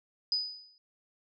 sine tone with exponential decay, 4978 Hz, D#8, in tune, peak -24 dBFS, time 0.32-0.78 s, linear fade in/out 1 ms, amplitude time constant 100 ms, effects none

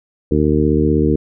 harmonic tone with a mistuned harmonic, 75.9 Hz, D#2, 42 cents flat, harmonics 1 / 2 / 3 / 4 / 5 / 6, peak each -19 / -19 / -19 / -17 / -19 / -20 dBFS, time 0.31-1.16 s, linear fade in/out 5 ms, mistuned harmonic 1, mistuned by +19 cents, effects none

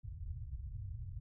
white low-pass noise, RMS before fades -44 dBFS, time 0.03-1.2 s, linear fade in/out 10 ms, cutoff 120 Hz, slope 48 dB/octave, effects none

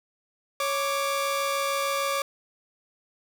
sawtooth tone pair together, 554.4 / 1175.4 Hz, C#5 / D6, 0 / +1 cents, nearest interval octave + minor second, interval 1301 cents, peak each -24 dBFS, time 0.6-2.22 s, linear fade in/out 2 ms, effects none

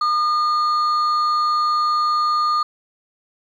sine tone pair together, 1215 / 4330 Hz, D#6 / C#8, -42 / -41 cents, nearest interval octave + minor seventh, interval 2201 cents, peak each -15 / -27 dBFS, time 0.01-2.63 s, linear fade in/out 5 ms, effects tanh soft clip ceiling -11 dBFS + 9-bit

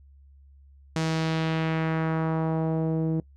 sawtooth tone with low-pass filter sweep, 160.7 Hz, E3, 44 cents flat, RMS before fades -26 dBFS, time 0.96-3.2 s, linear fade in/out 2 ms, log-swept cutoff 6700 to 360 Hz, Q 1.3, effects noise-tail reverb RT60 0.1 s tail -22 dB re dry + added 69 Hz sine -50 dBFS peak until 3.36 s

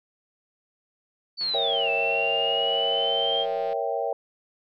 sine linear two-way sweep, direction down then up, 4565 to 2637 to 3210 Hz, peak -24 dBFS, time 1.37-3.46 s, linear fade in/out 50 ms, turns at 1.9 s
click train, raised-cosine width 0.3 ms, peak -29 dBFS, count 407, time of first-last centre 1.41-3.73 s, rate 175 Hz
sine chord, A# diminished seventh, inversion none, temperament equal, 466.2 / 554.4 / 659.3 / 784 Hz, A#4 / C#5 / E5 / G5, 0 / 0 / 0 / 0 cents, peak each -30 dBFS, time 1.54-4.13 s, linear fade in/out 2 ms
effects none

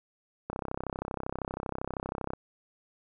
click train, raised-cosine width 1 ms, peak -19 dBFS, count 61, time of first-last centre 0.5-2.335 s, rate 32.7 Hz, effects none

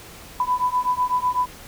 sine beating tone pair, 993 / 1001 Hz, B5 / B5, +9 / +23 cents, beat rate 8 Hz, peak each -22 dBFS, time 0.4-1.46 s, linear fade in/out 2 ms, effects pink hiss -42 dBFS RMS until 1.67 s

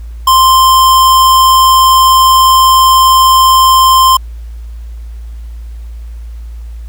square tone, 1046.5 Hz, C6, in tune, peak -4 dBFS, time 0.27-4.17 s, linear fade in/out 5 ms, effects added 57 Hz sine -22 dBFS peak until 6.88 s + pink hiss -48 dBFS RMS until 6.88 s

